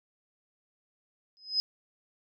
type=tone with exponential growth; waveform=sine; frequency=5060 Hz; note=D#8; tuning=28 cents sharp; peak=-21 dBFS; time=1.37-1.6 s; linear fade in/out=0 ms; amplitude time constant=49 ms; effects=none